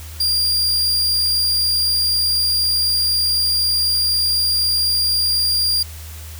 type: tone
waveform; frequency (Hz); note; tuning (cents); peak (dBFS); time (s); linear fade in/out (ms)
40% pulse; 4786; D8; +32; -14; 0.2-5.83; 5
effects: added 79 Hz sine -32 dBFS peak until 6.39 s + white hiss -39 dBFS RMS until 6.39 s